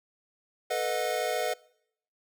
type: chord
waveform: square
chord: B dominant seventh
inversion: third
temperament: equal with one note detuned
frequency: 440 / 493.9 / 622.3 / 724.3 Hz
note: A4 / B4 / D#5 / F#5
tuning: 0 / 0 / 0 / -37 cents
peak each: -36 / -33 / -33 / -33 dBFS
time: 0.7-1.54 s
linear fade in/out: 10 ms
effects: noise-tail reverb RT60 0.7 s tail -23 dB re dry